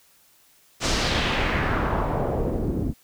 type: noise with low-pass filter sweep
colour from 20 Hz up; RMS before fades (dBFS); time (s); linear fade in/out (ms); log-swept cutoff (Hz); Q
pink; -24; 0.8-2.94; 50; 6700 to 240; 1.6
effects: white hiss -58 dBFS RMS until 3.03 s